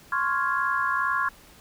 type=chord; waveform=sine; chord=Db major seventh; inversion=third; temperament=equal; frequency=1046.5 / 1108.7 / 1396.9 / 1661.2 Hz; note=C6 / Db6 / F6 / Ab6; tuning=0 / 0 / 0 / 0 cents; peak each=-28 dBFS; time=0.12-1.29 s; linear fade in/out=5 ms; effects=pink hiss -52 dBFS RMS until 1.6 s